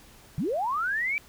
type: linear sweep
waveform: sine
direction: up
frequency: 123.47 to 2361 Hz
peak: -25 dBFS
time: 0.38-1.18 s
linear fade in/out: 0 ms
effects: pink hiss -53 dBFS RMS until 1.28 s